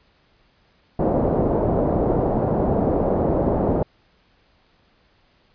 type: low-pass noise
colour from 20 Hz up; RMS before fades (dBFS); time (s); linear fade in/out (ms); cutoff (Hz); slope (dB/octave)
white; -20; 0.99-3.83; 5; 650; 24
effects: pink hiss -60 dBFS RMS until 5.54 s + resampled to 11025 Hz